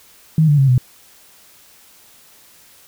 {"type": "tone with pitch steps", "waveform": "sine", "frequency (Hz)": [157.9, 146.48, 135.88, 126.05], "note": ["D#3", "D3", "C#3", "B2"], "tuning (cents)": [26, -4, -34, 36], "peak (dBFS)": -9, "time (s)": [0.38, 0.78], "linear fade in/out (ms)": 2, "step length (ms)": 100, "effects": ["white hiss -48 dBFS RMS until 2.87 s"]}